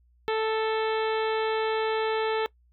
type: harmonic tone with a mistuned harmonic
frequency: 440 Hz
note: A4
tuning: in tune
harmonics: 1 / 2 / 3 / 4 / 5 / 6 / 7 / 8 / 9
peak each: -25 / -31 / -35 / -37 / -39 / -41 / -42 / -43 / -44 dBFS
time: 0.28-2.46 s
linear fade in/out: 0 ms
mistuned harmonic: 7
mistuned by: +40 cents
effects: noise-tail reverb RT60 0.1 s tail -21 dB re dry + added 60 Hz sine -59 dBFS peak until 2.72 s